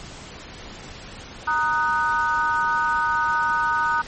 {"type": "chord", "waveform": "sine", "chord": "D# minor", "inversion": "second", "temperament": "just", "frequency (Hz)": [933.4, 1244.5, 1493.4], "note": ["A#5", "D#6", "F#6"], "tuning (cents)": [2, 0, 16], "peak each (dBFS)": -23, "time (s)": [1.47, 4.02], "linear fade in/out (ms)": 10, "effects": ["pink hiss -39 dBFS RMS until 4.07 s", "MP3 32 kbps"]}